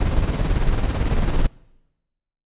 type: noise with tremolo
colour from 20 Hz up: brown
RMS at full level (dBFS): -17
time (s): 0-1.47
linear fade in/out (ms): 10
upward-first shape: square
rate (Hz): 18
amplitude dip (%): 40
effects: noise-tail reverb RT60 1.0 s tail -24 dB re dry + resampled to 8000 Hz